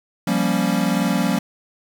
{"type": "chord", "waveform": "square", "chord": "G half-diminished seventh", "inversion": "third", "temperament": "equal", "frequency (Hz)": [174.61, 196, 233.1, 277.2], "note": ["F3", "G3", "Bb3", "Db4"], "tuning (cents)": [0, 0, 0, 0], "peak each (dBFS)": [-24, -23, -24, -25], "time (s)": [0.27, 1.39], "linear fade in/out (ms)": 5, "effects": ["7-bit"]}